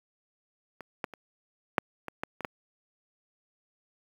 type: clicks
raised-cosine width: 0.5 ms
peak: -26 / -15 / -29 / -6 / -20 / -16 / -23 / -15 dBFS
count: 8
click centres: 0.807 / 1.042 / 1.137 / 1.782 / 2.083 / 2.235 / 2.407 / 2.448 s
effects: high-pass 150 Hz 12 dB/octave + 8-bit